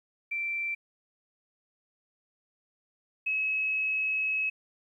sine tone pair in turn, 2345 / 2570 Hz, D7 / E7, -3 / -45 cents, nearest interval major second, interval 158 cents, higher second, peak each -29 / -26 dBFS, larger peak second, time 0.31-0.75 / 3.26-4.5 s, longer second, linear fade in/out 10 ms, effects 11-bit

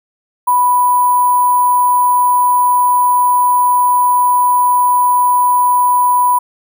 sine tone with sample-and-hold, 988 Hz, B5, in tune, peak -8 dBFS, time 0.47-6.39 s, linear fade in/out 10 ms, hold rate 11025 Hz, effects none

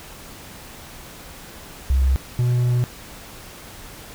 sine / triangle tone pair in turn, 66 / 122.66 Hz, C2 / B2, +16 / -11 cents, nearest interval major seventh, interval 1073 cents, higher second, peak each -14 dBFS, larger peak neither, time 1.9-2.16 / 2.39-2.84 s, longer second, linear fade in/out 0 ms, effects pink hiss -40 dBFS RMS until 4.14 s

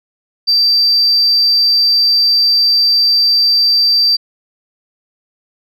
sine tone, 4677 Hz, D8, 8 cents flat, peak -7 dBFS, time 0.47-4.17 s, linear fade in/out 20 ms, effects tanh soft clip ceiling -4 dBFS

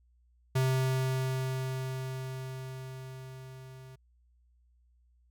square tone with level ramp, 130.81 Hz, C3, in tune, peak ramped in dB -25 to -48 dBFS, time 0.55-3.96 s, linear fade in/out 10 ms, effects added 60 Hz sine -63 dBFS peak until 5.3 s

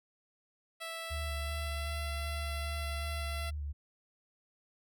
10% pulse tone with pitch glide, 659.3 to 675.9 Hz, E5 to E5, 0 to +43 cents, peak -31 dBFS, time 0.8-3.51 s, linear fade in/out 20 ms, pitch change +43 cents, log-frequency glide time 1-2.06 s
sine tone with vibrato, 73.42 Hz, D2, in tune, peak -35 dBFS, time 1.1-3.73 s, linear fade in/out 20 ms, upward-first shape square, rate 2.6 Hz, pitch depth 30 cents each way
effects none

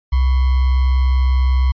sine tone with sample-and-hold, 64.7 Hz, C2, 19 cents flat, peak -11 dBFS, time 0.12-1.72 s, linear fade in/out 10 ms, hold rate 1050 Hz, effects resampled to 11025 Hz

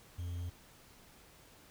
triangle tone with quantisation, 87.31 Hz, F2, in tune, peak -35 dBFS, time 0.18-0.5 s, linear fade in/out 10 ms, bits 10, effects pink hiss -60 dBFS RMS until 1.7 s

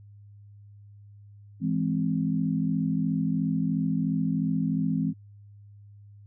sine chord, E augmented, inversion none, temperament equal, 164.81 / 207.7 / 261.6 Hz, E3 / G#3 / B#3, 0 / 0 / 0 cents, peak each -27 / -29 / -28 dBFS, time 1.6-5.14 s, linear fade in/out 50 ms, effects added 102 Hz sine -47 dBFS peak until 6.26 s

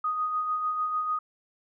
sine tone with tremolo, 1244.5 Hz, D#6, in tune, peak -24 dBFS, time 0.04-1.19 s, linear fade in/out 5 ms, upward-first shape sine, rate 6.7 Hz, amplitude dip 40%, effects none

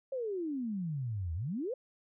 sine exponential two-way sweep, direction down then up, 550 to 78 to 550 Hz, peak -33 dBFS, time 0.12-1.74 s, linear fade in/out 5 ms, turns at 1.34 s, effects none

